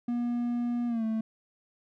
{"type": "tone with pitch glide", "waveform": "triangle", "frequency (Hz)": [240, 221.4], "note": ["B3", "A3"], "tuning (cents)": [-49, 11], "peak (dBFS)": -25, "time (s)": [0.08, 1.21], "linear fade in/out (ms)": 5, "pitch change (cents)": -140, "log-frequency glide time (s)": [0.87, 1.04], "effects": []}